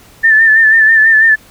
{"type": "tone with vibrato", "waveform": "sine", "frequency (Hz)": 1774, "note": "A6", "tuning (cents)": 14, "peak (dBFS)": -4, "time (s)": [0.23, 1.36], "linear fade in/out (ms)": 20, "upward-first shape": "sine", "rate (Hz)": 6.1, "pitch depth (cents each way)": 44, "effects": ["pink hiss -42 dBFS RMS until 1.5 s"]}